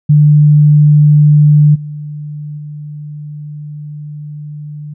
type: tone with level steps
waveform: sine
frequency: 148.9 Hz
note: D3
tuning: 24 cents sharp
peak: -3 / -21 / -23 dBFS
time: 0.09-4.94 s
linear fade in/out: 10 ms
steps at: 1.74 / 2.57 s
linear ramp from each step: 20 ms
effects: none